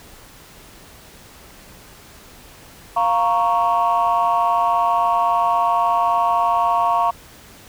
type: chord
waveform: sine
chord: Bb minor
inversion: second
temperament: equal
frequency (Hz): 698.5 / 932.3 / 1108.7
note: F5 / Bb5 / Db6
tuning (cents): 0 / 0 / 0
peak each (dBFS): -18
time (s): 2.96-7.11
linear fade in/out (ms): 10
effects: tanh soft clip ceiling -9 dBFS + pink hiss -44 dBFS RMS until 7.68 s